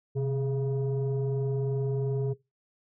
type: tone pair together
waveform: sine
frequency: 130.59 / 414.6 Hz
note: C3 / G#4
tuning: -3 / -3 cents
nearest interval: octave + minor sixth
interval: 2000 cents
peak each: -25 / -29 dBFS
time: 0.15-2.34 s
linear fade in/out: 20 ms
effects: noise-tail reverb RT60 0.2 s tail -19 dB re dry + tanh soft clip ceiling -23 dBFS